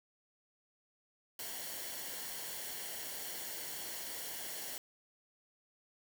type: noise with comb filter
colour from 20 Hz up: white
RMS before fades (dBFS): -43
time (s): 1.39-4.78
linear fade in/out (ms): 2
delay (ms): 0.8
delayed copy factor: -0.55
effects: none